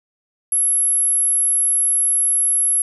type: tone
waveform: sine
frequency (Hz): 11175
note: F9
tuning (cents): 0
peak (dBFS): -14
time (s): 0.52-2.82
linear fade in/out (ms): 2
effects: none